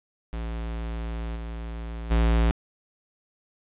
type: tone with level steps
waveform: square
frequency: 56.7 Hz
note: A#1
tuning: 47 cents flat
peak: -30 / -33 / -19 dBFS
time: 0.33-2.51 s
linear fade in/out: 0 ms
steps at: 1.35 / 2.1 s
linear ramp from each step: 20 ms
effects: resampled to 8000 Hz + 10-bit